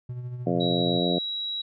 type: tone with tremolo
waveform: triangle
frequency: 123.47 Hz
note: B2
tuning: in tune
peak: -28 dBFS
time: 0.09-1 s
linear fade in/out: 5 ms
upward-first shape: sine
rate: 13 Hz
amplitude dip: 45%
type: harmonic tone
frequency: 87.31 Hz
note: F2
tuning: in tune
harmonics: 2 / 3 / 4 / 5 / 6 / 7 / 8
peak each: -27 / -29 / -30 / -31 / -32 / -32 / -33 dBFS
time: 0.46-1.19 s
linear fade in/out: 10 ms
type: tone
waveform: sine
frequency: 3875 Hz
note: B7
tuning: 34 cents flat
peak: -28 dBFS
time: 0.6-1.62 s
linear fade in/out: 10 ms
effects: none